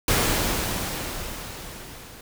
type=noise with level ramp; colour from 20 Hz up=pink; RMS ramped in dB=-20 to -44 dBFS; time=0.08-2.21 s; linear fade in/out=2 ms; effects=none